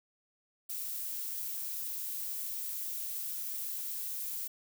violet noise, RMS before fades -38 dBFS, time 0.69-4.48 s, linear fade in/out 10 ms, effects none

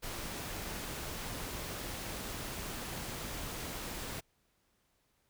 pink noise, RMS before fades -41 dBFS, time 0.02-4.21 s, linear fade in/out 20 ms, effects pink hiss -75 dBFS RMS until 5.29 s

